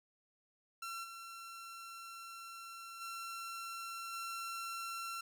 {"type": "tone with level steps", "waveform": "sawtooth", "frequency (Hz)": 1356, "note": "E6", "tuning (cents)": 49, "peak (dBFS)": [-38, -44, -39, -37], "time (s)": [0.82, 5.21], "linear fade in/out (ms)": 5, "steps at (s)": [1.03, 3, 4.12], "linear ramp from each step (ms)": 20, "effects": ["12-bit"]}